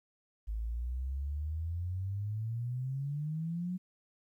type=exponential sweep; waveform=sine; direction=up; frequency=52.4 to 185 Hz; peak=-33 dBFS; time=0.47-3.78 s; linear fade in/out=20 ms; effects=12-bit